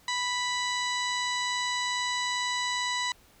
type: harmonic tone with a mistuned harmonic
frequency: 987.8 Hz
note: B5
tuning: in tune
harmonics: 1 / 2 / 3 / 4 / 5 / 6 / 7 / 8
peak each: -32 / -32 / -39 / -33 / -44 / -43 / -44 / -42 dBFS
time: 0.08-3.12 s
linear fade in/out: 2 ms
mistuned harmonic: 7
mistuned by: -38 cents
effects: pink hiss -59 dBFS RMS until 3.4 s